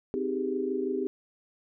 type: chord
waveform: sine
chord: Ab major seventh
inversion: first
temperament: just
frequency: 259.6 / 311.5 / 389.3 / 415.3 Hz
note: C4 / Eb4 / G4 / Ab4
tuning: -13 / +2 / -12 / 0 cents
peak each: -33 / -36 / -30 / -35 dBFS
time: 0.14-1.07 s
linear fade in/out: 0 ms
effects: none